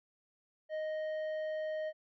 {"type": "tone with tanh clipping", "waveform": "sine", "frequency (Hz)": 622.3, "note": "D#5", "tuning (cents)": 0, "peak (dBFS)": -36, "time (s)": [0.69, 1.93], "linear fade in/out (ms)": 50, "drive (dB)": 8, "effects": []}